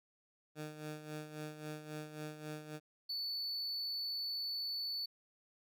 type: tone with tremolo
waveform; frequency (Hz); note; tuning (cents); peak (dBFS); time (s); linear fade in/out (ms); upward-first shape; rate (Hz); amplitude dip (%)
15% pulse; 152.7; D#3; -32; -35; 0.55-2.8; 50; sine; 3.7; 65
type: tone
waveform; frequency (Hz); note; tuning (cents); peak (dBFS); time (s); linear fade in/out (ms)
triangle; 4472; C#8; +14; -36; 3.09-5.06; 10
effects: none